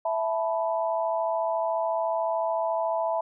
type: chord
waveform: sine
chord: E suspended fourth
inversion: none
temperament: equal with one note detuned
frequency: 659.3 / 873.9 / 987.8 Hz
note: E5 / A5 / B5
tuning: 0 / -12 / 0 cents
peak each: -26 / -30 / -31 dBFS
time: 0.05-3.21 s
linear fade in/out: 5 ms
effects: none